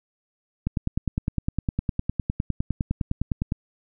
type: click train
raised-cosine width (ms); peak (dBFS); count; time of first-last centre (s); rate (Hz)
5; -11; 29; 0.67-3.521; 9.82
effects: none